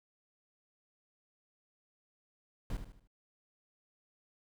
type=noise with echo; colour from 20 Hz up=brown; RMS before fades=-36 dBFS; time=2.7-2.77 s; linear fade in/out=2 ms; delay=76 ms; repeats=4; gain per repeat=-8 dB; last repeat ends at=3.074 s; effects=none